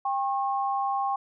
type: tone pair together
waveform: sine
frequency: 796.4 / 1086 Hz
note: G5 / C#6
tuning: +27 / -36 cents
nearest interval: perfect fourth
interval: 537 cents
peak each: -26 / -29 dBFS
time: 0.05-1.16 s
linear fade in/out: 5 ms
effects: none